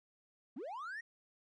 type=linear sweep; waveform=triangle; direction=up; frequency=199.5 to 1910 Hz; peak=-39 dBFS; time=0.56-1.01 s; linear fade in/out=10 ms; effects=tanh soft clip ceiling -35 dBFS + resampled to 22050 Hz